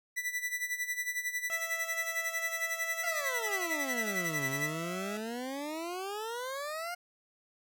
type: tone with tremolo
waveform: 45% pulse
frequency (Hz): 1975.5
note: B6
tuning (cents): 0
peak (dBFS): -30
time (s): 0.16-4.71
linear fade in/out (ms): 20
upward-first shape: sine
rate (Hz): 11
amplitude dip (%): 75
type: tone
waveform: 15% pulse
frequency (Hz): 660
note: E5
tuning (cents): +2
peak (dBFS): -33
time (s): 1.5-5.17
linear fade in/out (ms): 0
type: exponential two-way sweep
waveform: 20% pulse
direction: down then up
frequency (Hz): 718 to 131.8 to 718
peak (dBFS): -31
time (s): 3.03-6.95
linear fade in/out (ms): 10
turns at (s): 4.47
effects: none